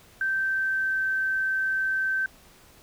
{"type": "tone with pitch glide", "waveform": "sine", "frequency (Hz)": [1558, 1549], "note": ["G6", "G6"], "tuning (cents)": [-11, -21], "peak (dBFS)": -23, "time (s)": [0.21, 2.26], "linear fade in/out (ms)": 2, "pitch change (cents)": -10, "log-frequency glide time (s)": [0.4, 1.01], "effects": ["pink hiss -54 dBFS RMS until 2.82 s"]}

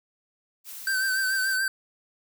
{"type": "noise", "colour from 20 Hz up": "blue", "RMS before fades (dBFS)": -40, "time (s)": [0.64, 1.59], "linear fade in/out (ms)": 50}
{"type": "tone with vibrato", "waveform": "square", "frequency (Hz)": 1546, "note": "G6", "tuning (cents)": -24, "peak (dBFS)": -24, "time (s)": [0.87, 1.68], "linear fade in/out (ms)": 2, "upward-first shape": "triangle", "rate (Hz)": 6.9, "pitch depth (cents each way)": 47}
{"effects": []}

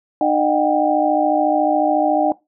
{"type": "tone cluster", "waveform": "sine", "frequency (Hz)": [304.1, 610, 738, 792], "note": ["D#4", "D#5", "F#5", "G5"], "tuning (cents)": [-40, -34, -5, 18], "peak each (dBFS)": -19, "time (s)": [0.21, 2.32], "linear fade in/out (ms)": 2, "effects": ["noise-tail reverb RT60 0.2 s tail -20 dB re dry"]}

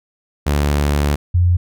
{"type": "tone pair in turn", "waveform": ["sawtooth", "sine"], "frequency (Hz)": [72.6, 88.33], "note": ["D2", "F2"], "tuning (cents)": [-19, 20], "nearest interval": "minor third", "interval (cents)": 339, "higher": "second", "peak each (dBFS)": -10, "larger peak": "neither", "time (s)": [[0.46, 1.16], [1.34, 1.57]], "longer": "first", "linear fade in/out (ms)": 10, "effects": []}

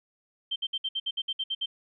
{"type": "tone bursts", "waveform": "sine", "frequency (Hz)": 3136, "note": "G7", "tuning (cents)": 0, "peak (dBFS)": -27, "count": 11, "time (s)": [0.51, 1.66], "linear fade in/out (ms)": 10, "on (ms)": 50, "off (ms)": 60, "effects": []}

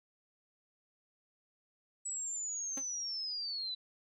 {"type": "linear sweep", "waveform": "sine", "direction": "down", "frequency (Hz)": [7902, 3937], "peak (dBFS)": -36, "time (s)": [2.05, 3.75], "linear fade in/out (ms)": 10}
{"type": "tone with exponential decay", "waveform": "sawtooth", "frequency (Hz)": 270.9, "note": "C#4", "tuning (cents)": -40, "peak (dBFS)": -35, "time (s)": [2.77, 2.85], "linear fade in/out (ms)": 5, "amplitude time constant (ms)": 17}
{"effects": []}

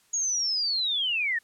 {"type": "linear sweep", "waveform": "sine", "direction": "down", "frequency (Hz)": [6720, 1760], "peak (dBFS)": -24, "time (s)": [0.13, 1.39], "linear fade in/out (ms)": 10, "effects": ["white hiss -63 dBFS RMS until 1.43 s", "low-pass 11000 Hz 12 dB/octave"]}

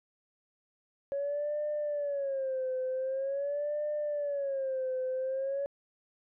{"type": "tone with vibrato", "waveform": "sine", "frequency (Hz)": 554.4, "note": "C#5", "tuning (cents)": 0, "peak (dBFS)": -29, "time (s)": [1.12, 5.66], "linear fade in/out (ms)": 0, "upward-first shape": "sine", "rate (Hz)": 0.45, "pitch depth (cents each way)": 130, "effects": ["tanh soft clip ceiling -26 dBFS"]}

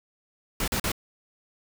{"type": "noise bursts", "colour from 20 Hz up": "pink", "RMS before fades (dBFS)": -27, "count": 3, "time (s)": [0.6, 0.918], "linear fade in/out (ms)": 2, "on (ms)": 78, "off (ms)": 42, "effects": []}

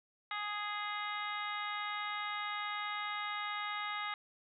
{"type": "harmonic tone", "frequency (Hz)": 415.3, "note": "G#4", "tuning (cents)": 0, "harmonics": [2, 3, 4, 5, 6, 7, 8, 9], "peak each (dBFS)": [-44, -40, -46, -42, -54, -50, -52, -47], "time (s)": [0.31, 4.14], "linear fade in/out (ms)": 2, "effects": []}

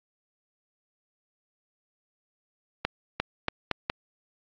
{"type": "accelerating click train", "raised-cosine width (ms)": 0.3, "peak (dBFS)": -9, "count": 5, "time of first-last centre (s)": [2.85, 3.899], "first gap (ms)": 350, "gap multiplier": 0.81, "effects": ["low-pass 5000 Hz 12 dB/octave", "AAC 48 kbps"]}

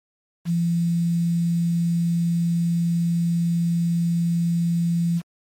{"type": "tone with quantisation", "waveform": "sine", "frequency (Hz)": 170, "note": "F3", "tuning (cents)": -46, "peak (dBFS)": -18, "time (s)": [0.45, 5.22], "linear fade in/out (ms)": 50, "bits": 7, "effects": ["MP3 64 kbps"]}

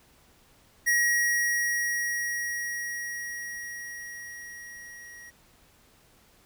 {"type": "tone with level ramp", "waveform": "square", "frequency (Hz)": 1900, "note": "A#6", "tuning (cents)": 33, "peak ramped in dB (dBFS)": [-21, -45], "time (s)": [0.86, 5.31], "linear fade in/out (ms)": 20, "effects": ["pink hiss -60 dBFS RMS until 6.45 s"]}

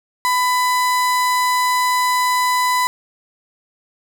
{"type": "tone", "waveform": "35% pulse", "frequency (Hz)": 999, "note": "B5", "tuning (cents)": 20, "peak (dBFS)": -13, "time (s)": [0.25, 2.87], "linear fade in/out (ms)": 0, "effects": []}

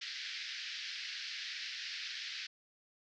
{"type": "band-pass noise", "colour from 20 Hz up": "white", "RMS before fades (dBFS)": -43, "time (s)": [0.01, 2.47], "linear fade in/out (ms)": 10, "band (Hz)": [1600, 5200], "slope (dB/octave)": 48, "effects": []}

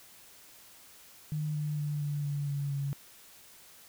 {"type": "tone with pitch steps", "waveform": "sine", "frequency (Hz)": [151.9, 149.81, 147.75, 145.71, 143.71, 141.73, 139.78], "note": ["D#3", "D3", "D3", "D3", "D3", "C#3", "C#3"], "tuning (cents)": [-41, 35, 11, -13, -37, 39, 15], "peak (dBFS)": -30, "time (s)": [1.32, 2.93], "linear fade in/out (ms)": 0, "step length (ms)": 230, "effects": ["white hiss -55 dBFS RMS until 3.88 s"]}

